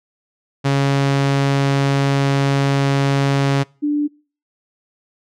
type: tone pair in turn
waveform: sawtooth / sine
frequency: 138.59 / 294.2 Hz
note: C#3 / D4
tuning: 0 / +3 cents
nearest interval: octave + minor second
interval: 1303 cents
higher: second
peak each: -10 / -15 dBFS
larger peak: first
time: 0.64-3.64 / 3.82-4.08 s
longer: first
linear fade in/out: 20 ms
effects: noise-tail reverb RT60 0.4 s tail -25 dB re dry + low-pass 6000 Hz 12 dB/octave